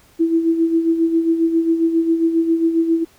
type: tone with tremolo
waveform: sine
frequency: 329.6 Hz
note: E4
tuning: in tune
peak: -11 dBFS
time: 0.19-3.05 s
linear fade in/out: 20 ms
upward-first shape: sine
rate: 7.4 Hz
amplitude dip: 60%
effects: pink hiss -52 dBFS RMS until 3.18 s